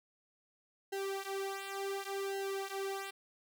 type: tone with flanger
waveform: sawtooth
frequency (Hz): 392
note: G4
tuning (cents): 0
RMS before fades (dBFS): -39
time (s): 0.92-3.11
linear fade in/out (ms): 10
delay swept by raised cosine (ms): 0.85 to 4.95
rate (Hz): 0.69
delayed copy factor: -0.9
effects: none